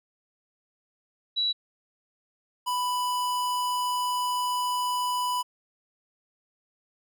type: tone pair in turn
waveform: sine / square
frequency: 3920 / 991.4 Hz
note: B7 / B5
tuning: -14 / +6 cents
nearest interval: 2 octaves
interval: 2380 cents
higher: first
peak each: -23 / -26 dBFS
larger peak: first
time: 1.36-1.53 / 2.66-5.43 s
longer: second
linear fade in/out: 20 ms
effects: none